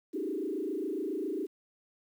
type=tone with frequency modulation; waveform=sine; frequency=349.2 Hz; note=F4; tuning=in tune; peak=-31 dBFS; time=0.13-1.47 s; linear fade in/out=20 ms; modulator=27.3 Hz; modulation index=2.4; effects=10-bit